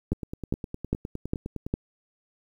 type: two click trains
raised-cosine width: 3 ms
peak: -12 / -20 dBFS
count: 5 / 16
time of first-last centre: 0.12-1.739 / 0.13-1.665 s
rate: 2.47 / 9.77 Hz
effects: 9-bit